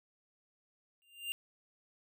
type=tone with exponential growth; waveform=square; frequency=2794 Hz; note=F7; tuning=in tune; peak=-33 dBFS; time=1.02-1.32 s; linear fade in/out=0 ms; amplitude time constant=64 ms; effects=none